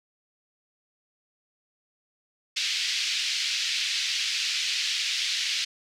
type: band-pass noise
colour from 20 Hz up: white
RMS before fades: -28 dBFS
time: 2.56-5.65 s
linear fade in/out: 10 ms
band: 2200 to 5100 Hz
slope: 24 dB/octave
effects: none